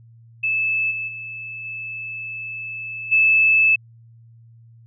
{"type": "tone with level steps", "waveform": "sine", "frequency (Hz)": 2618, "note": "E7", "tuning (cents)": -13, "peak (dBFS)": [-18, -24, -30, -28, -12], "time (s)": [0.43, 3.76], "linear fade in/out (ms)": 10, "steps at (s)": [0.9, 1.07, 1.64, 3.11], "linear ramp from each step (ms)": 20, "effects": ["added 115 Hz sine -45 dBFS peak until 4.86 s"]}